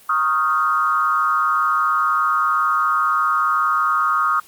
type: tone with frequency modulation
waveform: sine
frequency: 1244.5 Hz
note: D#6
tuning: in tune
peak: -15 dBFS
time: 0.09-4.4 s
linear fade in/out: 5 ms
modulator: 145 Hz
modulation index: 1
effects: white hiss -48 dBFS RMS until 4.47 s + Opus 32 kbps